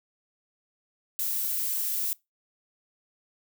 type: noise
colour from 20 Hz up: violet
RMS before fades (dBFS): -29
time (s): 1.19-2.13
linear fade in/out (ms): 0
effects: noise-tail reverb RT60 0.2 s tail -23 dB re dry